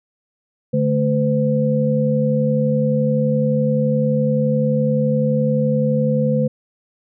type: tone cluster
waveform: sine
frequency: 145.9 / 217.6 / 508 Hz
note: D3 / A3 / B4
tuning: -11 / -19 / +49 cents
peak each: -19 dBFS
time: 0.73-6.48 s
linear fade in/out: 10 ms
effects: none